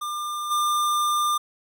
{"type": "tone with level steps", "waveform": "square", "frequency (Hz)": 1198, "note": "D6", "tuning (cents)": 34, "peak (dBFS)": [-28, -21], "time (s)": [0.01, 1.38], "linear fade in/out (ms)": 10, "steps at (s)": 0.5, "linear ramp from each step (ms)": 20, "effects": []}